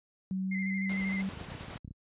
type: tone with pitch glide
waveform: sine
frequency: 189 to 192.53 Hz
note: F#3 to G3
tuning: +37 to -31 cents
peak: -30 dBFS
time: 0.31-1.29 s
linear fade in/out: 0 ms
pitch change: +32 cents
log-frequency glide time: 0.42-0.78 s
type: tone with vibrato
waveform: sine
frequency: 2081 Hz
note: C7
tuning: 10 cents flat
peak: -35 dBFS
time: 0.51-1.22 s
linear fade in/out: 10 ms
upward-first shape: square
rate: 13 Hz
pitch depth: 33 cents each way
type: noise with tremolo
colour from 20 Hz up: pink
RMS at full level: -43 dBFS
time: 0.89-1.78 s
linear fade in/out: 5 ms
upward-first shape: square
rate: 9.9 Hz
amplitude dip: 25%
type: clicks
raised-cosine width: 5 ms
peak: -31 dBFS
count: 12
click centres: 1.334 / 1.373 / 1.413 / 1.487 / 1.519 / 1.551 / 1.609 / 1.683 / 1.758 / 1.848 / 1.878 / 1.909 s
effects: high-pass 60 Hz 12 dB/octave + resampled to 8000 Hz